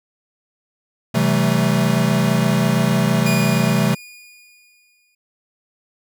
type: chord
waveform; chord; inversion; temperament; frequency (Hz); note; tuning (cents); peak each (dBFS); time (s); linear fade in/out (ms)
square; A minor seventh; first; equal with one note detuned; 130.81 / 164.81 / 191.19 / 220; C3 / E3 / G3 / A3; 0 / 0 / -43 / 0; -21; 1.14-3.95; 10
type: tone with exponential decay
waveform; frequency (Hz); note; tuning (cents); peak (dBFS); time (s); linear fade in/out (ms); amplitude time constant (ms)
sawtooth; 2444; D#7; -32; -18; 3.26-5.15; 5; 410
effects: none